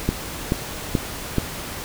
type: click train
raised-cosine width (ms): 3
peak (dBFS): -5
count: 4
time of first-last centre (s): 0.09-1.383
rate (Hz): 2.32
effects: pink hiss -32 dBFS RMS until 1.84 s